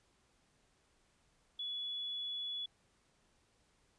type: tone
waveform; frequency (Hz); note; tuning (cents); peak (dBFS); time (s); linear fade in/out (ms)
sine; 3407; G#7; +44; -38; 1.59-2.66; 5
effects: pink hiss -73 dBFS RMS until 3.98 s + resampled to 22050 Hz